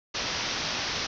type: low-pass noise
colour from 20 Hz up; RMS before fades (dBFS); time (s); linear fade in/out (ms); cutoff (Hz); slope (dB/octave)
white; -31; 0.14-1.07; 10; 6000; 96
effects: none